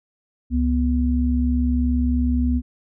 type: tone pair together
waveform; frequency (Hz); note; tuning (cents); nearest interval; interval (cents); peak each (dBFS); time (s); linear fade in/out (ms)
sine; 69 / 245.9; C#2 / B3; -7 / -7; octave + minor seventh; 2200; -19 / -20; 0.5-2.62; 50
effects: none